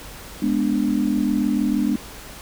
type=chord; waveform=sine; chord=G# diminished; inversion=none; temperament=equal; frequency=207.7 / 246.9 / 293.7 Hz; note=G#3 / B3 / D4; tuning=0 / 0 / 0 cents; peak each=-22 dBFS; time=0.42-1.96 s; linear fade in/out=5 ms; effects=added 50 Hz sine -45 dBFS peak until 2.41 s + pink hiss -39 dBFS RMS until 2.41 s